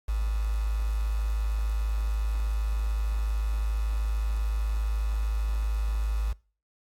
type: tone with quantisation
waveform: sine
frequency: 53.2 Hz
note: G#1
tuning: 42 cents sharp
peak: -24 dBFS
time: 0.08-6.33 s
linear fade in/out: 10 ms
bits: 7
effects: noise-tail reverb RT60 0.4 s tail -24 dB re dry + AAC 64 kbps